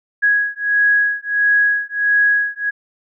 sine beating tone pair, 1661.2 / 1662.7 Hz, G#6 / G#6, 0 / +2 cents, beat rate 1.5 Hz, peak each -16 dBFS, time 0.22-2.71 s, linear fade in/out 20 ms, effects none

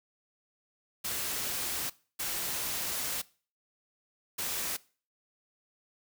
white noise bursts at uneven times, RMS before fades -34 dBFS, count 3, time 1.04-1.9 / 2.19-3.22 / 4.38-4.77 s, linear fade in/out 10 ms, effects noise-tail reverb RT60 0.4 s tail -21 dB re dry

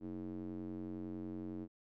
square tone with band-pass filter, 45.45 Hz, F#1, 30 cents flat, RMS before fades -44 dBFS, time 0-1.68 s, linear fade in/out 50 ms, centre 290 Hz, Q 4, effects none

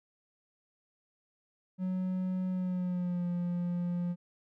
triangle tone with pitch glide, 185 to 175.43 Hz, F#3 to F3, 0 to +8 cents, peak -28 dBFS, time 1.78-4.16 s, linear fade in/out 50 ms, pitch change -92 cents, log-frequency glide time 2.49-3.27 s, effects none

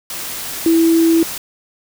sine tone in noise, 329.6 Hz, E4, in tune, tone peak -9 dBFS, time 0.66-1.23 s, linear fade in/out 2 ms, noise white, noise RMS -26 dBFS, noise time 0.1-1.38 s, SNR +14 dB, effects none

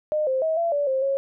sine tone with pitch steps, 610 / 524 / 639 / 676 / 577 / 529 / 547 Hz, D#5 / C5 / D#5 / E5 / D5 / C5 / C#5, -34 / +2 / +46 / +43 / -31 / +19 / -23 cents, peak -20 dBFS, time 0.12-1.17 s, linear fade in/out 0 ms, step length 150 ms, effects none

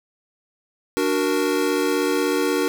square chord, D augmented, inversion none, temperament equal, 293.7 / 370 / 466.2 Hz, D4 / F#4 / A#4, 0 / 0 / 0 cents, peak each -24 dBFS, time 0.97-2.68 s, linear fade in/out 0 ms, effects none

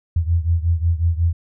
sine beating tone pair, 82.4 / 87.9 Hz, E2 / F2, 0 / +12 cents, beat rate 5.5 Hz, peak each -17 / -20 dBFS, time 0.16-1.33 s, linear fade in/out 5 ms, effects none

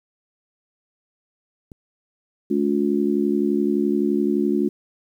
click, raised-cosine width 3 ms, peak -27 dBFS, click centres 1.718 s
harmonic tone, 71.7 Hz, D2, 41 cents flat, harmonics 3 / 4 / 5, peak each -22 / -22 / -22 dBFS, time 2.5-4.69 s, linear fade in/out 10 ms
effects 9-bit

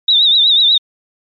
sine tone with vibrato, 3720 Hz, A#7, 4 cents flat, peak -7 dBFS, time 0.08-0.78 s, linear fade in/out 5 ms, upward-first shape triangle, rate 8.1 Hz, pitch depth 110 cents each way, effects MP3 48 kbps

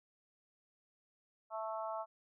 harmonic tone, 220 Hz, A3, in tune, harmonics 3 / 4 / 5 / 6, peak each -41 / -43 / -45 / -47 dBFS, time 1.5-2.06 s, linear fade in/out 50 ms, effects none

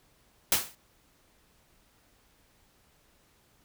white noise with exponential decay, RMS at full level -20 dBFS, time 0.52-0.75 s, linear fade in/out 1 ms, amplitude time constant 50 ms, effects pink hiss -65 dBFS RMS until 3.64 s

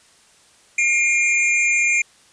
square tone pair together, 2137 / 2399 Hz, C7 / D7, +36 / +36 cents, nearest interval major second, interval 200 cents, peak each -22 / -17 dBFS, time 0.78-2.02 s, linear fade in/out 5 ms, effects white hiss -53 dBFS RMS until 2.32 s + resampled to 22050 Hz

